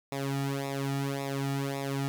sawtooth tone with flanger, 138.1 Hz, C#3, 6 cents flat, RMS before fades -32 dBFS, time 0.12-2.08 s, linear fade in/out 0 ms, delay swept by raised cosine 0.65 to 1.95 ms, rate 1.8 Hz, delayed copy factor -0.85, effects none

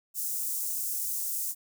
white high-pass noise, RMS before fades -32 dBFS, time 0.14-1.55 s, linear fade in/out 50 ms, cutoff 6800 Hz, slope 24 dB/octave, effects none

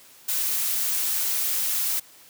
blue noise, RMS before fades -25 dBFS, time 0.28-2 s, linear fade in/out 10 ms, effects white hiss -51 dBFS RMS until 2.29 s + high-pass 100 Hz 12 dB/octave

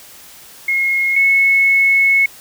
sine tone pair in turn, 2158 / 2194 Hz, C#7 / C#7, -47 / -18 cents, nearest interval unison, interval 29 cents, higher second, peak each -13 / -9 dBFS, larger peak second, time 0.68-1.16 / 1.16-2.26 s, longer second, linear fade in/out 5 ms, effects white hiss -40 dBFS RMS until 2.4 s

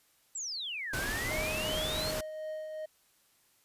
sine exponential two-way sweep, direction down then up, 7902 to 1492 to 4395 Hz, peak -35 dBFS, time 0.35-2.11 s, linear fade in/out 5 ms, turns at 0.95 s
pink noise, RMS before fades -36 dBFS, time 0.93-2.21 s, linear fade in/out 5 ms
triangle tone with tremolo, 622.3 Hz, D#5, in tune, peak -33 dBFS, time 1.3-2.86 s, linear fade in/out 10 ms, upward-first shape triangle, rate 2.7 Hz, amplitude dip 40%
effects white hiss -68 dBFS RMS until 3.64 s + resampled to 32000 Hz

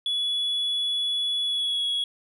sine tone with pitch glide, 3400 to 3344 Hz, G#7 to G#7, +40 to +11 cents, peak -21 dBFS, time 0.06-2.04 s, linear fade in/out 2 ms, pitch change -29 cents, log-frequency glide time 1.44-1.86 s, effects tanh soft clip ceiling -22 dBFS

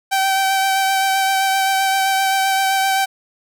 sawtooth tone with vibrato, 773 Hz, G5, 24 cents flat, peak -11 dBFS, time 0.11-3.06 s, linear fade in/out 20 ms, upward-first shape sine, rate 7.7 Hz, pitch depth 15 cents each way, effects none

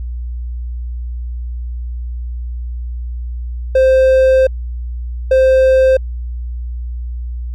triangle tone bursts at uneven times, 523.3 Hz, C5, in tune, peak -5 dBFS, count 2, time 3.75-4.47 / 5.31-5.97 s, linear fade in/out 5 ms, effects added 60 Hz sine -20 dBFS peak until 7.54 s

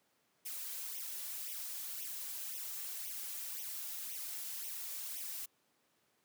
blue noise with flanger, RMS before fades -43 dBFS, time 0.45-5.46 s, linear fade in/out 10 ms, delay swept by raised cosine 0.33 to 3.53 ms, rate 1.9 Hz, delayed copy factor +0.8, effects pink hiss -75 dBFS RMS until 6.24 s + high-pass 200 Hz 12 dB/octave

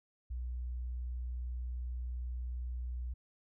sine tone, 61.3 Hz, B1, 12 cents flat, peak -36 dBFS, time 0.3-3.14 s, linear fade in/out 10 ms, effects none

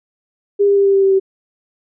sine tone with pitch steps, 404 / 400.7 / 397.5 / 394.3 / 391.1 / 388 / 384.9 Hz, G#4 / G4 / G4 / G4 / G4 / G4 / G4, -48 / +38 / +24 / +10 / -4 / -18 / -32 cents, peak -9 dBFS, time 0.59-1.199 s, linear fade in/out 20 ms, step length 87 ms, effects none

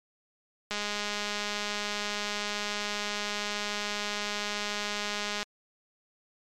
click train, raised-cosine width 0.2 ms, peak -15 dBFS, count 978, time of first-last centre 0.71-5.43 s, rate 207 Hz, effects MP3 96 kbps

